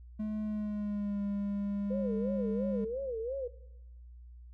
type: tone with pitch glide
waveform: triangle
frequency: 213.8 to 201.8 Hz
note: A3 to G#3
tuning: -49 to -49 cents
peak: -30 dBFS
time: 0.19-2.85 s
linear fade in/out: 10 ms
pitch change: -100 cents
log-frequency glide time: 0.42-1.21 s
type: tone with vibrato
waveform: sine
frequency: 493.9 Hz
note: B4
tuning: in tune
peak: -33 dBFS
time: 1.9-3.48 s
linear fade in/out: 10 ms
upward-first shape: sine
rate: 2.9 Hz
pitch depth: 190 cents each way
effects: noise-tail reverb RT60 0.9 s tail -19 dB re dry + added 60 Hz sine -48 dBFS peak until 4.53 s